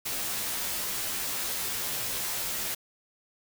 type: noise with comb filter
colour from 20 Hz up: white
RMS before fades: -32 dBFS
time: 0.05-2.75 s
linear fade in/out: 10 ms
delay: 13 ms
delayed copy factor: -0.95
effects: none